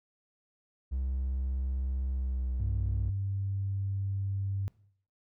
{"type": "tone with pitch glide", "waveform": "triangle", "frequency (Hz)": [65.41, 62.06], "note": ["C2", "B1"], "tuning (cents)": [0, 9], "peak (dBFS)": -27, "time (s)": [0.91, 3.11], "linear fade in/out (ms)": 20, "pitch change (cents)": -91, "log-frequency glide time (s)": [2.11, 2.68]}
{"type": "tone", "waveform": "sine", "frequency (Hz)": 98, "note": "G2", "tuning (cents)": 0, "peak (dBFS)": -29, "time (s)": [2.6, 4.68], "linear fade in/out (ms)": 0}
{"effects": ["noise-tail reverb RT60 0.6 s tail -21 dB re dry", "tanh soft clip ceiling -22 dBFS"]}